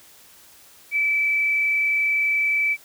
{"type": "tone with frequency modulation", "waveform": "sine", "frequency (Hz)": 2310, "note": "D7", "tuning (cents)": -29, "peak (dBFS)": -18, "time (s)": [0.91, 2.77], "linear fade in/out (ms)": 50, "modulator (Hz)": 31.6, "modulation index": 0.67, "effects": ["white hiss -50 dBFS RMS until 2.84 s"]}